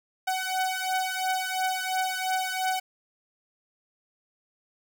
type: beating tone pair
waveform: sawtooth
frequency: 749 / 751.9 Hz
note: F#5 / F#5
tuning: +21 / +28 cents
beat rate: 2.9 Hz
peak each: -25 / -26 dBFS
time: 0.27-2.8 s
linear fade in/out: 10 ms
effects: none